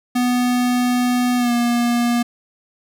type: tone with pitch glide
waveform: square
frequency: 246.9 to 238.8 Hz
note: B3 to A#3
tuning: 0 to +42 cents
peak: -16 dBFS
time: 0.15-2.23 s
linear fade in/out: 10 ms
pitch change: -58 cents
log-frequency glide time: 1.37-1.52 s
effects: none